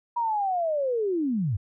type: linear sweep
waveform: sine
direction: down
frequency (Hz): 966 to 87.31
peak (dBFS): -23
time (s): 0.16-1.57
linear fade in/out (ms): 10
effects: none